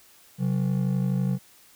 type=ring-modulated tone; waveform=triangle; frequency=159.6 Hz; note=D#3; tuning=44 cents sharp; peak=-17 dBFS; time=0.38-1.39 s; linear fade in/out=50 ms; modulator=26 Hz; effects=white hiss -55 dBFS RMS until 1.75 s

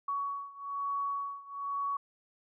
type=beating tone pair; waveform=sine; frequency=1122 / 1123.1 Hz; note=C#6 / C#6; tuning=+21 / +22 cents; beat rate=1.1 Hz; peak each=-35 / -37 dBFS; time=0.08-1.97 s; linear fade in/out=5 ms; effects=none

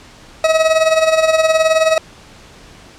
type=tone with tremolo; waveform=40% pulse; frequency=639 Hz; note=D#5; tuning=46 cents sharp; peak=-7 dBFS; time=0.44-1.98 s; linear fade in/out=2 ms; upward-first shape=sine; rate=19 Hz; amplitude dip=65%; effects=pink hiss -41 dBFS RMS until 2.98 s + low-pass 7000 Hz 12 dB/octave

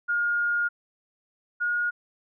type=tone pair in turn; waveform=sine; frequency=1422 / 1436.9 Hz; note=F6 / F6; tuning=+31 / +49 cents; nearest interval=unison; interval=18 cents; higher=second; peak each=-22 / -23 dBFS; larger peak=first; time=0.08-0.69 / 1.6-1.91 s; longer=first; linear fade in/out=20 ms; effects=none

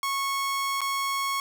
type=tone with dropouts; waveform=sawtooth; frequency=1100 Hz; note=C#6; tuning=14 cents flat; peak=-22 dBFS; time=0.03-1.4 s; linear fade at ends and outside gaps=1 ms; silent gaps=0.807-0.815 s; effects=9-bit

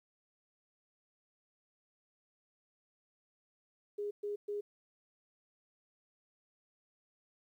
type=tone bursts; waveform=sine; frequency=411.8 Hz; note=G#4; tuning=15 cents flat; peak=-35 dBFS; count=3; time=3.98-4.61 s; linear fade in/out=10 ms; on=130 ms; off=120 ms; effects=12-bit

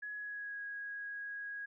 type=tone with pitch glide; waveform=sine; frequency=1683 to 1651.2 Hz; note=G#6 to G#6; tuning=+23 to -10 cents; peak=-40 dBFS; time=0.02-1.66 s; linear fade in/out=10 ms; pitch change=-33 cents; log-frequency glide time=0.15-0.58 s; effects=none

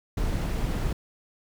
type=noise; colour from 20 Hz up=brown; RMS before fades=-27 dBFS; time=0.17-0.93 s; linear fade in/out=5 ms; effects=none

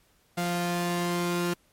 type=tone pair together; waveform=sawtooth; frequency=174.71 / 349.2 Hz; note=F3 / F4; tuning=+1 / 0 cents; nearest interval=octave; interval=1199 cents; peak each=-24 dBFS; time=0.37-1.54 s; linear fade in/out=10 ms; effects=pink hiss -65 dBFS RMS until 1.72 s + MP3 64 kbps

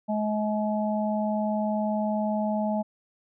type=harmonic tone; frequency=212.5 Hz; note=G#3; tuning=40 cents sharp; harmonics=1 / 3 / 4; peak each=-26 / -29 / -32 dBFS; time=0.08-2.83 s; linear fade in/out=20 ms; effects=none

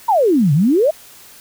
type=exponential two-way sweep; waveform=sine; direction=down then up; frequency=974 to 134.7 to 663 Hz; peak=-10 dBFS; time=0.08-0.91 s; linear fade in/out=10 ms; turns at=0.53 s; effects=white hiss -42 dBFS RMS until 1.4 s

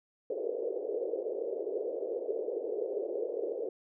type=band-pass noise; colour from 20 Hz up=white; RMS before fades=-35 dBFS; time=0.3-3.69 s; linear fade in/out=2 ms; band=390 to 510 Hz; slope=48 dB/octave; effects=none

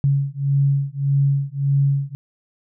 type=beating tone pair; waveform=sine; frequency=138.59 / 140.29 Hz; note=C#3 / C#3; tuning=0 / +21 cents; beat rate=1.7 Hz; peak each=-19 dBFS; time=0.04-2.15 s; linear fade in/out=0 ms; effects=none

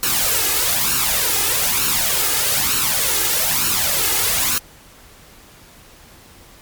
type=noise with flanger; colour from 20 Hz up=white; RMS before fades=-18 dBFS; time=0.03-4.58 s; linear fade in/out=0 ms; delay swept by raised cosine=0.72 to 2.42 ms; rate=1.1 Hz; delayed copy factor=+0.65; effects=pink hiss -45 dBFS RMS until 6.61 s + MP3 96 kbps

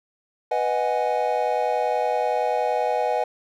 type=chord; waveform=triangle; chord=G# minor seventh; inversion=first; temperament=equal; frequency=493.9 / 622.3 / 740 / 830.6 Hz; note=B4 / D#5 / F#5 / G#5; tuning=0 / 0 / 0 / 0 cents; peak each=-24 dBFS; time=0.51-3.24 s; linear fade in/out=5 ms; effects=none

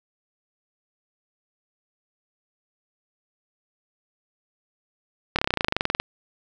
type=slowing click train; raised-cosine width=0.3 ms; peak=-5 dBFS; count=18; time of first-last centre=5.36-6 s; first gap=27 ms; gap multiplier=1.04; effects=none

